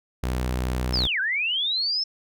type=tone; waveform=sawtooth; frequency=62.6 Hz; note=B1; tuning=24 cents sharp; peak=-20 dBFS; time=0.23-1.07 s; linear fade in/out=5 ms
type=linear two-way sweep; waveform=sine; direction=down then up; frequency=5340 to 1480 to 5340 Hz; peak=-22 dBFS; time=0.93-2.04 s; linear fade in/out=10 ms; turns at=1.2 s
effects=none